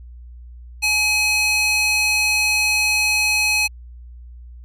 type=tone with high-pass filter; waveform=square; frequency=845 Hz; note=G#5; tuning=30 cents sharp; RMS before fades=-18 dBFS; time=0.82-3.68 s; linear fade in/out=20 ms; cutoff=2500 Hz; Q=1.7; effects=added 60 Hz sine -36 dBFS peak until 4.64 s + resampled to 32000 Hz